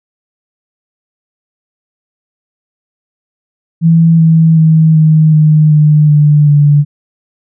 sine tone with pitch steps, 164.81 / 161.98 / 159.2 / 156.46 / 153.77 / 151.13 / 148.54 / 145.98 Hz, E3 / E3 / D#3 / D#3 / D#3 / D3 / D3 / D3, 0 / -30 / +40 / +10 / -20 / +50 / +20 / -10 cents, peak -3 dBFS, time 3.81-6.85 s, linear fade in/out 50 ms, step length 380 ms, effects none

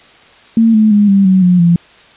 sine tone with pitch steps, 226.6 / 216.2 / 206.4 / 196.93 / 187.92 / 179.33 / 171.14 Hz, A#3 / A3 / G#3 / G3 / F#3 / F3 / F3, -49 / -30 / -10 / +8 / +27 / +46 / -35 cents, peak -5 dBFS, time 0.57-1.76 s, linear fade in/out 2 ms, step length 170 ms, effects white hiss -42 dBFS RMS until 2.16 s + resampled to 8000 Hz

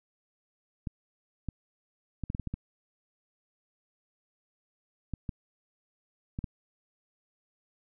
clicks, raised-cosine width 5 ms, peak -21 dBFS, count 12, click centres 0.872 / 1.487 / 2.237 / 2.301 / 2.349 / 2.397 / 2.473 / 2.54 / 5.137 / 5.292 / 6.389 / 6.442 s, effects none

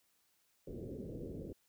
white low-pass noise, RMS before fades -45 dBFS, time 0.67-1.53 s, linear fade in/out 5 ms, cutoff 490 Hz, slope 48 dB/octave, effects white hiss -75 dBFS RMS until 1.68 s

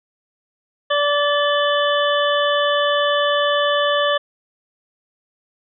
harmonic tone with a mistuned harmonic, 580 Hz, D5, 22 cents flat, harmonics 1 / 2 / 3 / 5 / 6, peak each -18 / -21 / -23 / -25 / -26 dBFS, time 0.9-4.18 s, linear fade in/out 10 ms, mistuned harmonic 5, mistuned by +65 cents, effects none

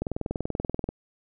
click train, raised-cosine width 2 ms, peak -15 dBFS, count 19, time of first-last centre 0.02-0.89 s, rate 20.7 Hz, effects none

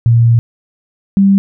sine tone pair in turn, 116.8 / 196.43 Hz, A#2 / G3, +4 / +4 cents, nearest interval major sixth, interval 900 cents, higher second, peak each -5 dBFS, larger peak neither, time 0.06-0.39 / 1.17-1.38 s, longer first, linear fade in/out 0 ms, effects none

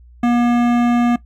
sine tone with hard clipping, 239.7 Hz, A#3, 48 cents sharp, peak -14 dBFS, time 0.23-1.16 s, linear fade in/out 5 ms, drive 16 dB, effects noise-tail reverb RT60 0.1 s tail -17 dB re dry + added 60 Hz sine -41 dBFS peak until 1.25 s

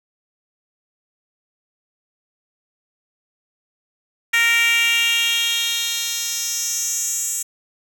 10% pulse tone with high-pass filter sweep, 464.6 Hz, A#4, 6 cents flat, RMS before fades -20 dBFS, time 4.33-7.43 s, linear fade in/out 10 ms, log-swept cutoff 2000 to 7900 Hz, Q 3.2, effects none

